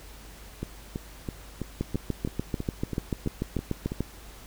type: two click trains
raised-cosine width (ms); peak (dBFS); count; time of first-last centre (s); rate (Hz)
3; -18 / -14; 11 / 16; 0.63-3.919 / 1.81-4.006; 3.04 / 6.83
effects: added 50 Hz sine -47 dBFS peak until 4.46 s + pink hiss -49 dBFS RMS until 4.46 s